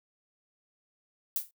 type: noise with exponential decay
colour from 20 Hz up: violet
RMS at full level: -26 dBFS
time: 1.36-1.51 s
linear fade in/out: 2 ms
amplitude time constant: 31 ms
effects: noise-tail reverb RT60 0.1 s tail -23 dB re dry